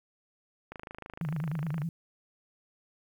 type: click train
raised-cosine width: 0.5 ms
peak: -26 dBFS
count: 30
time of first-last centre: 0.72-1.818 s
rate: 26.4 Hz
type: tone with vibrato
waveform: sine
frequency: 155.56 Hz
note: D#3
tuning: in tune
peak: -30 dBFS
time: 1.21-1.89 s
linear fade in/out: 2 ms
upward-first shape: sine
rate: 9.6 Hz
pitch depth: 160 cents each way
effects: 10-bit